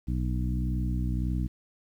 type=harmonic tone with a mistuned harmonic; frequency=61.74 Hz; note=B1; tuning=in tune; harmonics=1 / 2 / 3 / 4 / 5; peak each=-28 / -32 / -34 / -38 / -39 dBFS; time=0.07-1.48 s; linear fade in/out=20 ms; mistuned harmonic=1; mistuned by=-22 cents; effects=10-bit